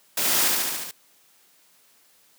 white noise with echo, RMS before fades -24 dBFS, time 0.17-0.48 s, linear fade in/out 5 ms, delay 72 ms, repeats 6, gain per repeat -2 dB, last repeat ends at 0.912 s, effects white hiss -59 dBFS RMS until 2.38 s + high-pass 150 Hz 12 dB/octave

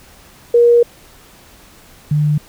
sine tone pair in turn, 474.6 / 149.49 Hz, A#4 / D3, +31 / +31 cents, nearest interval octave + minor sixth, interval 2000 cents, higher first, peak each -6 / -11 dBFS, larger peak first, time 0.54-0.83 / 2.11-2.38 s, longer first, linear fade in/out 5 ms, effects pink hiss -44 dBFS RMS until 2.48 s

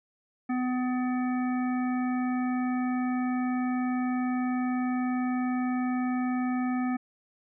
harmonic tone, 251.6 Hz, B3, 32 cents sharp, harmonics 1 / 3 / 5 / 7 / 9, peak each -26 / -36 / -40 / -43 / -45 dBFS, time 0.49-6.97 s, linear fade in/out 10 ms, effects none

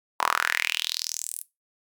sawtooth tone with high-pass filter sweep, 40.43 Hz, E1, 33 cents flat, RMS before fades -28 dBFS, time 0.19-1.43 s, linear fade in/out 20 ms, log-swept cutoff 930 to 11000 Hz, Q 4.1, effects noise-tail reverb RT60 0.2 s tail -17 dB re dry

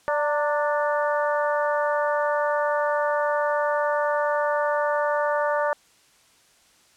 harmonic tone with a mistuned harmonic, 293.7 Hz, D4, in tune, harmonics 2 / 3 / 4 / 5 / 6, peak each -23 / -27 / -29 / -31 / -33 dBFS, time 0.08-5.73 s, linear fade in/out 0 ms, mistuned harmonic 3, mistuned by +46 cents, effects white hiss -58 dBFS RMS until 6.96 s + low-pass 9000 Hz 12 dB/octave

